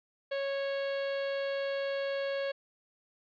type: tone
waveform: 45% pulse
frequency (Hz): 552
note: C#5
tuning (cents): -7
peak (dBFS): -31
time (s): 0.31-2.52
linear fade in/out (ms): 10
effects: resampled to 11025 Hz